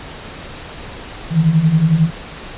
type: beating tone pair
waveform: sine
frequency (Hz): 152.4 / 163.4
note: D#3 / E3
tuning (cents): -36 / -15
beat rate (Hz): 11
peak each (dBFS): -16 / -11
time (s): 1.3-2.11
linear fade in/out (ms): 50
effects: pink hiss -32 dBFS RMS until 2.57 s + resampled to 8000 Hz